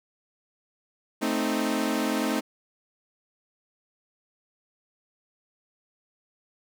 sawtooth chord, A diminished, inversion none, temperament equal, 220 / 261.6 / 311.1 Hz, A3 / C4 / Eb4, 0 / 0 / 0 cents, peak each -25 dBFS, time 1.21-2.41 s, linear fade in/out 20 ms, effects none

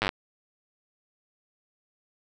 slowing click train, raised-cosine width 0.3 ms, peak -9 dBFS, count 8, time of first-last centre 0.02-0.091 s, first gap 9 ms, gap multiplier 1.04, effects none

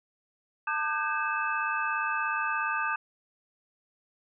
sine tone cluster, 894 / 1205 / 1532 / 1629 / 2606 Hz, A5 / D6 / G6 / G#6 / E7, +27 / +44 / -40 / -34 / -20 cents, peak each -34 / -31 / -32 / -36 / -36 dBFS, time 0.67-2.96 s, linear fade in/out 5 ms, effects none

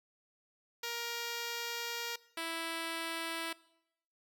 5% pulse tone pair in turn, 470 / 329.7 Hz, A#4 / E4, +14 / 0 cents, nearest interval tritone, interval 614 cents, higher first, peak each -25 dBFS, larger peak neither, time 0.83-2.16 / 2.37-3.53 s, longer first, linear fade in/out 5 ms, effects noise-tail reverb RT60 0.8 s tail -21 dB re dry

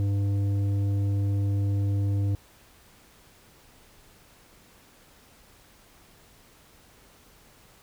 sine tone with tanh clipping, 100 Hz, G2, 35 cents sharp, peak -24 dBFS, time 0-2.35 s, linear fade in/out 0 ms, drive 9 dB, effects pink hiss -56 dBFS RMS until 7.82 s

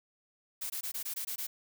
blue noise bursts, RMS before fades -37 dBFS, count 8, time 0.61-1.47 s, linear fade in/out 10 ms, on 90 ms, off 20 ms, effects none

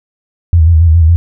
sine tone with vibrato, 82.1 Hz, E2, 6 cents flat, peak -3 dBFS, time 0.53-1.16 s, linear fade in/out 0 ms, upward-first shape square, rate 7.2 Hz, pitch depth 64 cents each way, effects none

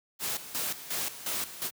white noise with tremolo, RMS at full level -32 dBFS, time 0.19-1.71 s, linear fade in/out 50 ms, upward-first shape square, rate 2.8 Hz, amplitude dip 75%, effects high-pass 100 Hz 12 dB/octave

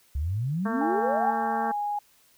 sine exponential sweep, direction up, 65.5 to 885 Hz, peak -25 dBFS, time 0.15-1.32 s, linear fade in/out 5 ms
harmonic tone, 225.8 Hz, A3, 45 cents sharp, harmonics 1 / 2 / 3 / 4 / 5 / 6 / 7 / 8, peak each -33 / -35 / -36 / -37 / -35 / -40 / -37 / -46 dBFS, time 0.65-1.72 s, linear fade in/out 10 ms
sine tone with pitch glide, 818 to 825.6 Hz, G#5 to G#5, -26 to -10 cents, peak -26 dBFS, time 0.81-1.99 s, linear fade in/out 5 ms, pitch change +16 cents, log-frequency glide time 1.27-1.34 s
effects white hiss -61 dBFS RMS until 2.37 s

